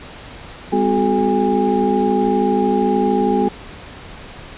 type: tone cluster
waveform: sine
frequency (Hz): 201.8 / 254.8 / 367.7 / 426.5 / 814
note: G#3 / C4 / F#4 / G#4 / G#5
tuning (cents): -49 / -46 / -11 / +46 / -35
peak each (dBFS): -20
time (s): 0.72-3.49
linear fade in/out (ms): 10
effects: pink hiss -36 dBFS RMS until 4.57 s + resampled to 8000 Hz